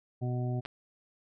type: harmonic tone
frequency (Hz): 124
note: B2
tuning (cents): +7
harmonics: 1 / 2 / 3 / 5 / 6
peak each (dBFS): -30 / -39 / -41 / -44 / -45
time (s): 0.21-0.61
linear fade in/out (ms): 20
type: clicks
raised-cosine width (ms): 0.3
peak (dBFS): -23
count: 2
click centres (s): 0.652 / 0.659
effects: none